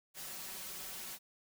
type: noise with comb filter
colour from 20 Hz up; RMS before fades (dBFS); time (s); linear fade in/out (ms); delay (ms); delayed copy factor
white; -45; 0.14-1.19; 50; 5.3; +0.75
effects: none